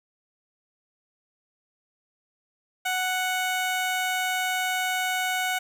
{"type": "tone", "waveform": "15% pulse", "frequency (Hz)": 740, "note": "F#5", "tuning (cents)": 0, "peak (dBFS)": -18, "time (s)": [2.85, 5.59], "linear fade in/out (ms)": 10, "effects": []}